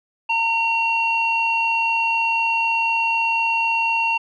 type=tone with low-pass filter; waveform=square; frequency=914 Hz; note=A#5; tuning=34 cents flat; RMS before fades=-20 dBFS; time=0.29-4.18 s; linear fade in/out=10 ms; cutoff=2500 Hz; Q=8; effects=none